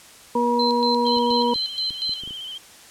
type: harmonic tone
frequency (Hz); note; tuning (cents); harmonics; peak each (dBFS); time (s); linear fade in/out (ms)
239.9; A#3; +50; 1 / 2 / 4; -23 / -22 / -21; 0.35-1.54; 5
type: tone with tremolo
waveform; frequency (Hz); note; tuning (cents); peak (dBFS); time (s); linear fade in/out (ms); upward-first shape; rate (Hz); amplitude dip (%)
sine; 4089; C8; -41; -22; 0.59-2.21; 5; square; 4.2; 80
type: tone with vibrato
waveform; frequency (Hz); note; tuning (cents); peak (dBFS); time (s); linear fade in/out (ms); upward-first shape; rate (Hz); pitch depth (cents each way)
sine; 3108; G7; -16; -31; 1.05-2.58; 5; square; 14; 37
type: clicks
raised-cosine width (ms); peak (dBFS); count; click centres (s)
3; -29; 8; 1.17 / 1.308 / 1.559 / 1.907 / 2.094 / 2.236 / 2.276 / 2.308
effects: white hiss -46 dBFS RMS until 2.9 s + low-pass 10000 Hz 12 dB/octave